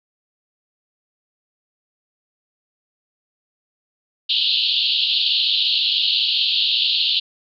white band-pass noise, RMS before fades -19 dBFS, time 4.29-7.2 s, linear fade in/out 10 ms, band 2800 to 4400 Hz, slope 96 dB/octave, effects none

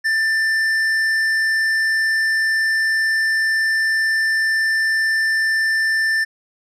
sine tone with tanh clipping, 1779 Hz, A6, 19 cents sharp, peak -17 dBFS, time 0.04-6.25 s, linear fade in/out 20 ms, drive 9 dB, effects none

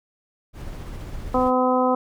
brown noise with tremolo, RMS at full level -32 dBFS, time 0.53-1.52 s, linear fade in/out 50 ms, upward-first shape sine, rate 15 Hz, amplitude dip 25%
harmonic tone, 254.1 Hz, B3, 49 cents sharp, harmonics 1 / 2 / 3 / 4 / 5, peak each -22 / -21 / -24 / -24 / -27 dBFS, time 1.34-1.95 s, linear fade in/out 5 ms
effects none

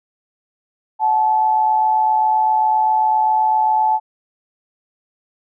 sine tone pair together, 740 / 867.6 Hz, F#5 / A5, 0 / -25 cents, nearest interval minor third, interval 275 cents, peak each -22 / -13 dBFS, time 0.99-4 s, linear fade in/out 50 ms, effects none

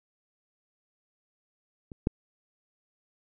clicks, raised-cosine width 3 ms, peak -29 / -11 dBFS, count 2, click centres 1.918 / 2.071 s, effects none

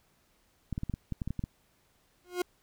clicks, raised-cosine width 5 ms, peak -21 dBFS, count 11, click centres 0.727 / 0.779 / 0.834 / 0.897 / 0.939 / 1.123 / 1.218 / 1.276 / 1.306 / 1.393 / 1.439 s
40% pulse tone with exponential growth, 357.7 Hz, F4, 41 cents sharp, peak -24 dBFS, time 2.24-2.42 s, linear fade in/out 5 ms, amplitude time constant 38 ms
effects pink hiss -69 dBFS RMS until 2.62 s

